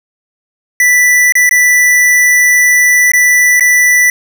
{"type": "tone with dropouts", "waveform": "square", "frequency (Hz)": 1975.5, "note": "B6", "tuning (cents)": 0, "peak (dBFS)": -6, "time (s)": [0.8, 4.1], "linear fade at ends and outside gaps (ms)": 2, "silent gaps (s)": [[1.323, 1.353], [1.493, 1.51], [3.118, 3.135], [3.597, 3.607]], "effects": []}